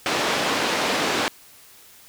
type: band-pass noise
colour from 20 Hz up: pink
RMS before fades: -23 dBFS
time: 0.06-1.28 s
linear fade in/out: 0 ms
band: 310 to 5000 Hz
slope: 12 dB/octave
effects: white hiss -49 dBFS RMS until 2.08 s